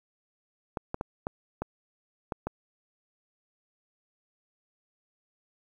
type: clicks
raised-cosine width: 1 ms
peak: -17 dBFS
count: 7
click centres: 0.772 / 0.944 / 1.011 / 1.269 / 1.62 / 2.322 / 2.47 s
effects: 9-bit

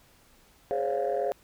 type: chord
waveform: sine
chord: Db major seventh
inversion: second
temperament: equal with one note detuned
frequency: 415.3 / 523.3 / 564.4 / 698.5 Hz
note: Ab4 / C5 / Db5 / F5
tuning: 0 / 0 / +31 / 0 cents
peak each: -30 dBFS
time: 0.71-1.32 s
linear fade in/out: 0 ms
effects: tanh soft clip ceiling -20 dBFS + pink hiss -60 dBFS RMS until 1.43 s

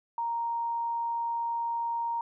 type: tone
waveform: sine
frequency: 932.3 Hz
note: A#5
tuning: in tune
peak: -28 dBFS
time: 0.18-2.21 s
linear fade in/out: 2 ms
effects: none

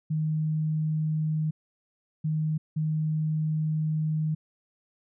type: tone bursts at uneven times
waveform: sine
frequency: 155.56 Hz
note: D#3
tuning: in tune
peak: -24 dBFS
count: 3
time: 0.1-1.51 / 2.24-2.58 / 2.76-4.35 s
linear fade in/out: 10 ms
effects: none

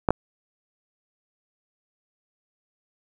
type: clicks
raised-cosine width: 1 ms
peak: -5 dBFS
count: 2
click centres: 0.088 / 0.106 s
effects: none

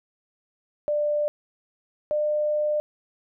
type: tone pair in turn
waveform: sine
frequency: 593 / 600.6 Hz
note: D5 / D5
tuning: +17 / +39 cents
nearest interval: unison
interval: 22 cents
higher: second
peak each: -21 dBFS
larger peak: neither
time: 0.88-1.28 / 2.11-2.8 s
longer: second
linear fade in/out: 0 ms
effects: none

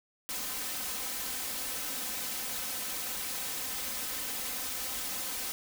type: noise with comb filter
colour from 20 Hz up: white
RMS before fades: -36 dBFS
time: 0.29-5.52 s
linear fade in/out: 0 ms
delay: 3.9 ms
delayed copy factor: +0.7
effects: none

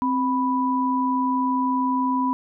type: tone pair together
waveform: sine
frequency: 261.6 / 987.7 Hz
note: C4 / B5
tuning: 0 / 0 cents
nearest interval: octave + major seventh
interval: 2300 cents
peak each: -22 dBFS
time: 0.02-2.33 s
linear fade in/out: 0 ms
effects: none

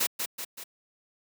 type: noise with echo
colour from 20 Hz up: white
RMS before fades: -26 dBFS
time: 0-0.07 s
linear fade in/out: 10 ms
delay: 190 ms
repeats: 3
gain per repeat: -5 dB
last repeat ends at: 0.64 s
effects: high-pass 200 Hz 12 dB/octave

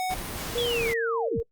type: tone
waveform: square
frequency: 742 Hz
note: F#5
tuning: 5 cents sharp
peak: -27 dBFS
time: 0-0.14 s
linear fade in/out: 0 ms
type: noise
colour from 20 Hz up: pink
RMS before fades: -34 dBFS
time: 0.09-0.94 s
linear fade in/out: 20 ms
type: tone with pitch glide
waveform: sine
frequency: 478.7 to 459.5 Hz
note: A#4 to A#4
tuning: +46 to -25 cents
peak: -25 dBFS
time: 0.55-1.43 s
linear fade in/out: 10 ms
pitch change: -71 cents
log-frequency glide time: 0.68-0.84 s
type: linear sweep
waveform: sine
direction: down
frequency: 3476 to 42.17 Hz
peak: -28 dBFS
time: 0.58-1.4 s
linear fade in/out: 0 ms
effects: noise-tail reverb RT60 0.1 s tail -24 dB re dry + Opus 32 kbps

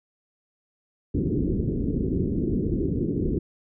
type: low-pass noise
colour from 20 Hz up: white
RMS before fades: -25 dBFS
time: 1.14-3.39 s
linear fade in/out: 10 ms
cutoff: 390 Hz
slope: 48 dB/octave
effects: none

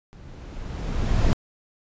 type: noise with level ramp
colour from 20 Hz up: brown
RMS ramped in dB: -44 to -18 dBFS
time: 0.13-1.33 s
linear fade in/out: 0 ms
effects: resampled to 16000 Hz

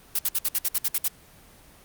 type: noise bursts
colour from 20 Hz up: blue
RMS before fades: -23 dBFS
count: 10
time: 0.15-1.081 s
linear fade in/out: 5 ms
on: 40 ms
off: 59 ms
effects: pink hiss -52 dBFS RMS until 1.84 s + Opus 24 kbps

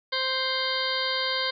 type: harmonic tone with a mistuned harmonic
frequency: 523.3 Hz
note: C5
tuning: in tune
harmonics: 1 / 2 / 3 / 4 / 6 / 7 / 8 / 9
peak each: -33 / -33 / -33 / -33 / -33 / -33 / -33 / -33 dBFS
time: 0.12-1.51 s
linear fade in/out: 10 ms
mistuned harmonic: 7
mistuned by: +24 cents
effects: none

